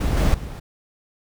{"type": "noise with level steps", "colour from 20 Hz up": "brown", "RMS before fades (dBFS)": [-21, -17, -32], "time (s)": [0, 0.6], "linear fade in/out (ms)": 10, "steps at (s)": [0.17, 0.34], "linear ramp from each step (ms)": 2, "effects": []}